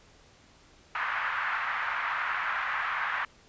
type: band-pass noise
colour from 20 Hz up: white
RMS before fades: -31 dBFS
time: 0.95-3.25 s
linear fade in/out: 2 ms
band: 1000 to 1800 Hz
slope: 24 dB/octave
effects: pink hiss -58 dBFS RMS until 3.48 s + resampled to 16000 Hz